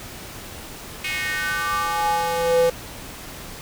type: tone with high-pass filter sweep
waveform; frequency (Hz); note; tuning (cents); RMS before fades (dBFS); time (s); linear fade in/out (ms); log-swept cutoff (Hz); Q
square; 168.2; E3; +35; -22; 1.04-2.7; 5; 2400 to 450; 4.9
effects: pink hiss -37 dBFS RMS until 3.61 s